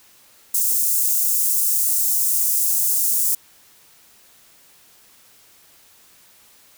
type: high-pass noise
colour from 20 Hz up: white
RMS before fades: -19 dBFS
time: 0.54-3.35 s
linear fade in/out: 5 ms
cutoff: 7000 Hz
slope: 24 dB/octave
effects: white hiss -52 dBFS RMS until 6.77 s